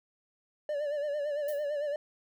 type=tone with vibrato; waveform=triangle; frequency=585 Hz; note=D5; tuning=7 cents flat; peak=-28 dBFS; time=0.69-1.96 s; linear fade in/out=2 ms; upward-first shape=sine; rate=8.9 Hz; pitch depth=62 cents each way
type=noise with exponential decay; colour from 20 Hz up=violet; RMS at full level=-41 dBFS; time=1.48-1.69 s; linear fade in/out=5 ms; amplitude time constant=45 ms
effects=none